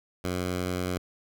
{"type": "tone", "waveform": "10% pulse", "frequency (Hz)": 90.5, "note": "F#2", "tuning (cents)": -38, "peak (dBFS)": -20, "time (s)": [0.24, 0.98], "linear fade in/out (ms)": 5, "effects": []}